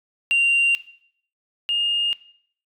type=tone pair in turn; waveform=sine; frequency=2772 / 2832 Hz; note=F7 / F7; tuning=-14 / +23 cents; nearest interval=unison; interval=37 cents; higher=second; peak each=-13 / -19 dBFS; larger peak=first; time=0.31-0.75 / 1.69-2.13 s; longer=neither; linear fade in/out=0 ms; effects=noise-tail reverb RT60 0.6 s tail -17 dB re dry + tanh soft clip ceiling -13 dBFS